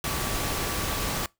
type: tone in noise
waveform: sine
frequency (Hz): 1150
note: D6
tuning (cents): -37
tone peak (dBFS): -38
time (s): 0.04-1.26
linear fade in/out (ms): 2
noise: pink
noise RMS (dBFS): -29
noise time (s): 0.04-1.26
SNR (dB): -12
effects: noise-tail reverb RT60 0.2 s tail -23 dB re dry